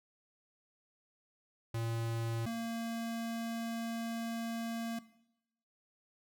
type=tone pair in turn; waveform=square; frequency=114.8 / 229.6 Hz; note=A#2 / A#3; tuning=-26 / -26 cents; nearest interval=octave; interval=1200 cents; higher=second; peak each=-35 / -36 dBFS; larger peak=first; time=1.74-2.46 / 2.46-4.99 s; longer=second; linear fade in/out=5 ms; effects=noise-tail reverb RT60 0.8 s tail -17 dB re dry